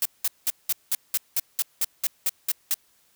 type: noise bursts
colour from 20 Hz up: blue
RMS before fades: -23 dBFS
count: 13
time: 0.02-2.742 s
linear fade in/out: 2 ms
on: 34 ms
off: 190 ms
effects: white hiss -63 dBFS RMS until 3.15 s